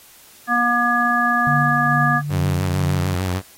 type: harmonic tone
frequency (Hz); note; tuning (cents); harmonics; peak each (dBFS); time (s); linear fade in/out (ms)
240; B3; -49; 1 / 3 / 5 / 7; -23 / -22 / -19 / -19; 0.47-2.22; 50
type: tone with tremolo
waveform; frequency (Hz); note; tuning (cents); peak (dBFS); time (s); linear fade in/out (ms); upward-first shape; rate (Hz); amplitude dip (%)
sine; 146; D3; -10; -18; 1.47-3.15; 0; sine; 2.3; 45
type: tone with vibrato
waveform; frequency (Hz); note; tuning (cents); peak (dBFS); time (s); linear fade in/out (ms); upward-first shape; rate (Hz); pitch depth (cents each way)
sawtooth; 92; F#2; -9; -16; 2.29-3.42; 50; sine; 6.6; 61
effects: white hiss -47 dBFS RMS until 3.57 s + AAC 48 kbps